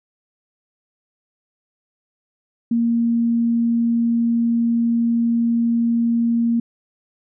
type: tone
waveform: sine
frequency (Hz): 233.1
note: A#3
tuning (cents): 0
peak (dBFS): -15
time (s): 2.71-6.6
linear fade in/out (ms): 5
effects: none